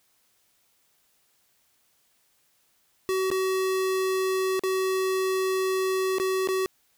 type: tone with dropouts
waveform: square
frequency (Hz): 377.9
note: F#4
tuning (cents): +37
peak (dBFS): -24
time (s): 3.09-6.66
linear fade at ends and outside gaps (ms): 0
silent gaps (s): 3.303-3.314 / 4.594-4.636 / 6.184-6.199 / 6.474-6.487
effects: white hiss -67 dBFS RMS until 6.97 s